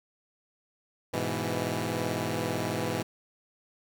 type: chord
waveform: 10% pulse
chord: E major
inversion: first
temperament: equal with one note detuned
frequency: 103.83 / 124.19 / 164.81 Hz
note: G#2 / B2 / E3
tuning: 0 / +10 / 0 cents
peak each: -25 dBFS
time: 1.13-3.03 s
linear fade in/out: 10 ms
effects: none